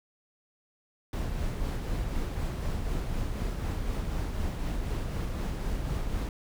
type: noise with tremolo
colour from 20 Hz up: brown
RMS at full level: -30 dBFS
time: 1.13-6.29 s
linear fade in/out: 2 ms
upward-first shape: sine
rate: 4 Hz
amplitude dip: 30%
effects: none